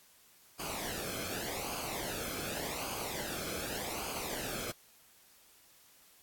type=noise with flanger; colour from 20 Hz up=pink; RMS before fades=-39 dBFS; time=0.59-4.72 s; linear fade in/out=10 ms; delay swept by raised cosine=0.53 to 1.08 ms; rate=0.86 Hz; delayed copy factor=-0.7; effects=white hiss -62 dBFS RMS until 6.22 s + AAC 64 kbps